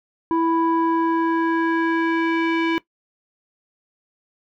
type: tone with low-pass filter sweep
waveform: square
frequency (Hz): 329.6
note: E4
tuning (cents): 0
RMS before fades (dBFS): -20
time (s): 0.31-2.78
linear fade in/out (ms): 0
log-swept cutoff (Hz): 890 to 2600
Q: 2.4
effects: noise-tail reverb RT60 0.1 s tail -19 dB re dry